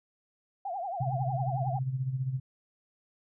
sine tone with vibrato, 740 Hz, F#5, in tune, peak -32 dBFS, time 0.65-1.79 s, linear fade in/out 5 ms, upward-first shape triangle, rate 11 Hz, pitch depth 200 cents each way
sine tone with tremolo, 130.81 Hz, C3, in tune, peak -26 dBFS, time 1-2.4 s, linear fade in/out 10 ms, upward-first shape sine, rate 15 Hz, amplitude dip 65%
effects none

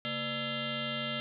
sine tone with frequency modulation, 1698 Hz, G#6, 38 cents sharp, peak -32 dBFS, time 0.05-1.2 s, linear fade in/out 0 ms, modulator 367 Hz, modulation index 5, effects none

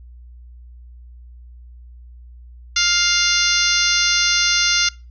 harmonic tone, 700 Hz, F5, 4 cents sharp, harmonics 2 / 3 / 4 / 5 / 6 / 7 / 8 / 9, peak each -23 / -23 / -23 / -23 / -23 / -23 / -23 / -23 dBFS, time 2.76-4.89 s, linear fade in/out 5 ms, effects noise-tail reverb RT60 0.3 s tail -23 dB re dry + added 60 Hz sine -38 dBFS peak until 5.1 s

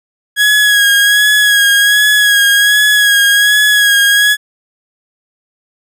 30% pulse tone with vibrato, 1661.2 Hz, G#6, in tune, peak -4 dBFS, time 0.36-4.37 s, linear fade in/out 50 ms, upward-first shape sine, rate 1.3 Hz, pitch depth 34 cents each way, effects none

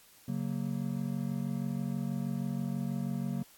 triangle chord, F# major, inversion second, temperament just, 138.75 / 185 / 231.2 Hz, C#3 / F#3 / A#3, +2 / 0 / -14 cents, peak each -34 dBFS, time 0.28-3.43 s, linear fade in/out 5 ms, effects white hiss -59 dBFS RMS until 3.57 s + AAC 64 kbps

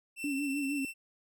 45% pulse tone with tremolo, 2684 Hz, E7, 31 cents sharp, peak -36 dBFS, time 0.16-0.94 s, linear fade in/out 50 ms, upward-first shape triangle, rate 15 Hz, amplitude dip 25%
sine tone with vibrato, 280 Hz, C#4, 18 cents sharp, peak -31 dBFS, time 0.24-0.85 s, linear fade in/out 2 ms, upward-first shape sine, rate 6.5 Hz, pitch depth 73 cents each way
effects none

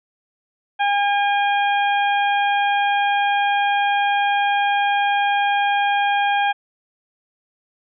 harmonic tone, 810 Hz, G#5, 43 cents flat, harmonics 1 / 2 / 3 / 4, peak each -17 / -23 / -27 / -29 dBFS, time 0.79-6.53 s, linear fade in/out 20 ms, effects none

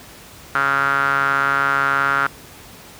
sawtooth tone with band-pass filter, 138.59 Hz, C#3, in tune, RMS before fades -18 dBFS, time 0.55-2.27 s, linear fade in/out 0 ms, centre 1400 Hz, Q 7.2, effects pink hiss -41 dBFS RMS until 2.99 s + high-pass 60 Hz 12 dB/octave

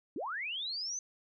sine linear sweep, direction up, 231 to 6250 Hz, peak -35 dBFS, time 0.16-0.99 s, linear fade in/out 2 ms, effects none

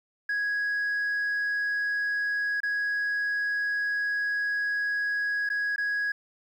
sine tone with dropouts, 1661.2 Hz, G#6, in tune, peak -23 dBFS, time 0.29-6.12 s, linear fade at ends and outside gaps 5 ms, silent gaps 2.604-2.632 / 5.491-5.5 / 5.761-5.78 s, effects tanh soft clip ceiling -24 dBFS + 10-bit

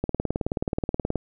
click train, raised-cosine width 2 ms, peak -11 dBFS, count 22, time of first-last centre 0.04-1.157 s, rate 18.8 Hz, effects none

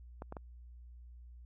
clicks, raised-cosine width 1 ms, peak -29 dBFS, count 3, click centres 0.221 / 0.324 / 0.368 s, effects added 60 Hz sine -50 dBFS peak until 1.45 s

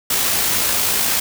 white noise with amplitude modulation, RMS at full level -17 dBFS, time 0.1-1.2 s, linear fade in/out 5 ms, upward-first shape sine, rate 56.2 Hz, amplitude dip 25%, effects none

